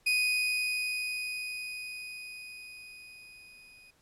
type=tone with level ramp; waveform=35% pulse; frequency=2489 Hz; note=D#7; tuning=in tune; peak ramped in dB=-22 to -52 dBFS; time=0.06-3.91 s; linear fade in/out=10 ms; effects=pink hiss -67 dBFS RMS until 4.01 s + low-pass 12000 Hz 12 dB/octave